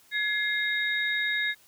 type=tone cluster; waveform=sine; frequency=1692 / 2113 / 3751 Hz; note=G#6 / C7 / A#7; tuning=+32 / +16 / +10 cents; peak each=-28 / -29 / -32 dBFS; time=0.11-1.55 s; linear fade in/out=50 ms; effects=white hiss -59 dBFS RMS until 1.67 s